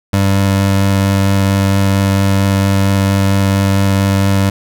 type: tone with vibrato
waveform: 25% pulse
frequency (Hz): 98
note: G2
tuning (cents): 0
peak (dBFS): -6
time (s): 0.13-4.5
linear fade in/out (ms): 5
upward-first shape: sine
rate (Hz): 4.4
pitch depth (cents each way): 8
effects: none